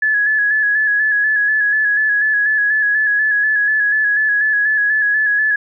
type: tone with vibrato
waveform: sine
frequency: 1700 Hz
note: G#6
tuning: 40 cents sharp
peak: -12 dBFS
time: 0.02-5.56 s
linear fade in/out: 5 ms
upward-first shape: square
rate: 4.1 Hz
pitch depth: 31 cents each way
effects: none